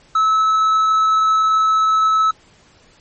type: tone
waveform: triangle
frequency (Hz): 1300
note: E6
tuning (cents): -24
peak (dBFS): -10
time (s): 0.15-2.31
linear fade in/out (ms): 5
effects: pink hiss -51 dBFS RMS until 3 s + MP3 32 kbps